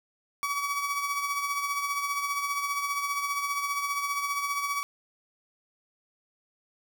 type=tone with tremolo; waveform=30% pulse; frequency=1138 Hz; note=C#6; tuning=45 cents sharp; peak=-23 dBFS; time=0.43-4.83 s; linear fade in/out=0 ms; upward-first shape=triangle; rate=15 Hz; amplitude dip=55%; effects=none